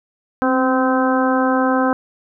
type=harmonic tone with a mistuned harmonic; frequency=258 Hz; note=C4; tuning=24 cents flat; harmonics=1 / 2 / 3 / 4 / 5 / 6; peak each=-17 / -20 / -22 / -23 / -24 / -25 dBFS; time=0.42-1.93 s; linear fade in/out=0 ms; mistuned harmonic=1; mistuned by=+35 cents; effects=none